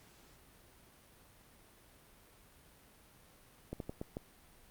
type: slowing click train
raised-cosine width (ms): 2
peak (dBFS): -26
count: 5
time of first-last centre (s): 3.73-4.169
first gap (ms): 72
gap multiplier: 1.29
effects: pink hiss -62 dBFS RMS until 4.7 s + Opus 48 kbps